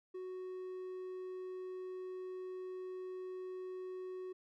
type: tone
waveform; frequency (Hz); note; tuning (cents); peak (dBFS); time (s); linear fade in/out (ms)
triangle; 370; F#4; 0; -40; 0.14-4.33; 10
effects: none